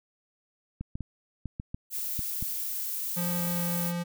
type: clicks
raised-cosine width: 5 ms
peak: -22 dBFS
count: 8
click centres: 0.81 / 0.955 / 1.007 / 1.457 / 1.599 / 1.745 / 2.192 / 2.426 s
type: noise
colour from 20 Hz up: violet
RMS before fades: -33 dBFS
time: 1.9-3.93 s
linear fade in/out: 50 ms
type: tone with pitch glide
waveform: square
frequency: 175.1 to 173.29 Hz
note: F3 to F3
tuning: +5 to -13 cents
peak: -30 dBFS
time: 3.16-4.04 s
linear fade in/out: 20 ms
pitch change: -18 cents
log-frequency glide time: 3.29-3.83 s
effects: none